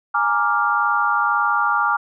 sine chord, Bb dominant seventh, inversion third, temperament equal, 830.6 / 932.3 / 1174.7 / 1396.9 Hz, Ab5 / Bb5 / D6 / F6, 0 / 0 / 0 / 0 cents, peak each -23 / -24 / -20 / -20 dBFS, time 0.14-1.97 s, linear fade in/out 10 ms, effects none

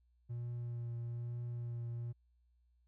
triangle tone with vibrato, 119.1 Hz, A#2, 38 cents sharp, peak -36 dBFS, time 0.29-2.13 s, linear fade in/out 20 ms, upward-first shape triangle, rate 1.1 Hz, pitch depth 18 cents each way, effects tanh soft clip ceiling -32 dBFS + added 60 Hz sine -69 dBFS peak until 2.87 s

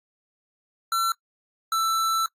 square tone pair in turn, 1350 / 1328.3 Hz, E6 / E6, +41 / +13 cents, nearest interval unison, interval 28 cents, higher first, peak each -22 / -22 dBFS, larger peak neither, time 0.92-1.12 / 1.72-2.26 s, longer second, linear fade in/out 2 ms, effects noise-tail reverb RT60 0.1 s tail -24 dB re dry + AAC 64 kbps

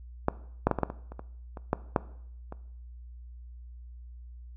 clicks, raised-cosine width 1 ms, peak -9 / -7 / -10 / -15 / -10 / -21 / -28 / -25 / -26 / -10 / -8 / -25 dBFS, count 12, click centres 0.284 / 0.67 / 0.713 / 0.787 / 0.833 / 0.901 / 1.12 / 1.194 / 1.572 / 1.731 / 1.962 / 2.524 s, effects noise-tail reverb RT60 0.7 s tail -18 dB re dry + added 60 Hz sine -43 dBFS peak until 4.56 s

